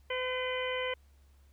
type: harmonic tone with a mistuned harmonic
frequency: 508 Hz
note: B4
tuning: 49 cents sharp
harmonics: 1 / 2 / 3 / 4 / 5 / 6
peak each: -34 / -40 / -43 / -38 / -43 / -40 dBFS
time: 0.1-0.94 s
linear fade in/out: 5 ms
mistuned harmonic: 5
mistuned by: -78 cents
effects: added 69 Hz sine -58 dBFS peak until 1.52 s + pink hiss -71 dBFS RMS until 1.52 s